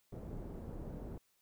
pink low-pass noise, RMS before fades -45 dBFS, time 0.12-1.18 s, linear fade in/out 5 ms, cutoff 470 Hz, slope 12 dB/octave, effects white hiss -75 dBFS RMS until 1.41 s

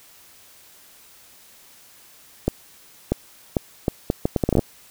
accelerating click train, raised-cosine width 2 ms, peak -5 dBFS, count 14, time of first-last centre 2.48-4.593 s, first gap 640 ms, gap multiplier 0.7, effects white hiss -50 dBFS RMS until 4.9 s

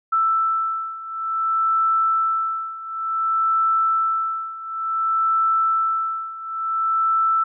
sine beating tone pair, 1324 / 1324.56 Hz, E6 / E6, +7 / +8 cents, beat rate 0.56 Hz, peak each -23 / -20 dBFS, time 0.12-7.44 s, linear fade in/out 10 ms, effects none

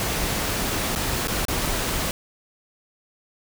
pink noise with dropouts, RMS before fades -25 dBFS, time 0-2.11 s, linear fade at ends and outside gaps 1 ms, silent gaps 0.952-0.959 / 1.273-1.281 / 1.452-1.483 s, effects none

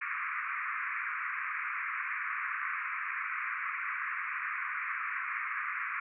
pink band-pass noise, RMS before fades -36 dBFS, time 0.01-6 s, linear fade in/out 5 ms, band 1100 to 2400 Hz, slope 96 dB/octave, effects none

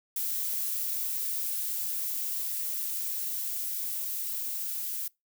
violet noise with level ramp, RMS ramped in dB -31 to -34 dBFS, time 0.16-5.08 s, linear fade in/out 5 ms, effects noise-tail reverb RT60 0.2 s tail -24 dB re dry

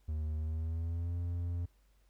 triangle tone with pitch glide, 77.2 to 86.65 Hz, D#2 to F2, -13 to -13 cents, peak -31 dBFS, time 0.08-1.66 s, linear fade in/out 10 ms, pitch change +200 cents, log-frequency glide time 0.35-1.15 s, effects added 49 Hz sine -65 dBFS peak until 2.09 s + pink hiss -75 dBFS RMS until 2.09 s

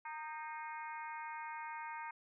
harmonic tone with a mistuned harmonic, 308.2 Hz, D#4, 16 cents flat, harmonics 3 / 4 / 5 / 6 / 7 / 8, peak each -44 / -52 / -51 / -56 / -52 / -58 dBFS, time 0.05-2.11 s, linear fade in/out 5 ms, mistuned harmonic 5, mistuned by +36 cents, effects none

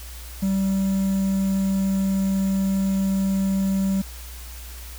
triangle tone with quantisation, 193.4 Hz, G3, 23 cents flat, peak -17 dBFS, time 0.42-4.02 s, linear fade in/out 10 ms, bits 7, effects added 60 Hz sine -36 dBFS peak until 4.98 s + white hiss -42 dBFS RMS until 4.98 s

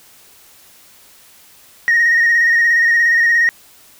sine tone with vibrato, 1864.7 Hz, A#6, in tune, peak -8 dBFS, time 1.88-3.49 s, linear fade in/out 0 ms, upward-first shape square, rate 17 Hz, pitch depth 24 cents each way, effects tanh soft clip ceiling -7 dBFS + white hiss -46 dBFS RMS until 3.99 s

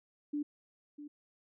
sine tone with echo, 293.7 Hz, D4, in tune, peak -32 dBFS, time 0.33-0.43 s, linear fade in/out 10 ms, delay 650 ms, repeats 1, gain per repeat -12 dB, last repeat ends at 1.08 s, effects none

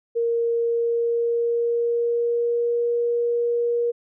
sine tone with pitch glide, 466.2 to 474.1 Hz, A#4 to A#4, 0 to +29 cents, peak -19 dBFS, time 0.15-3.92 s, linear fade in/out 20 ms, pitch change +29 cents, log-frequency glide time 0.55-2.86 s, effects none

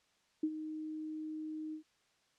sine tone with ADSR envelope, 311.1 Hz, D#4, in tune, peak -28 dBFS, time 0.43-1.83 s, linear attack 6 ms, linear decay 59 ms, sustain -11 dB, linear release 97 ms, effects white hiss -73 dBFS RMS until 2.38 s + low-pass 6000 Hz 12 dB/octave

